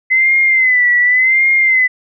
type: tone with vibrato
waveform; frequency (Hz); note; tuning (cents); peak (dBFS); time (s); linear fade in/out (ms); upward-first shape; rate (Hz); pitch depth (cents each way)
sine; 2036; C7; -48; -8; 0.1-1.88; 20; sine; 0.89; 77
effects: none